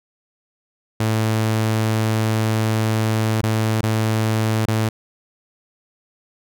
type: tone with dropouts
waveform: sawtooth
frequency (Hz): 110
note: A2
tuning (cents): 0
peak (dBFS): -13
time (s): 1-4.89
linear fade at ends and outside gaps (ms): 5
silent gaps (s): 3.414-3.432 / 3.811-3.831 / 4.658-4.681
effects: none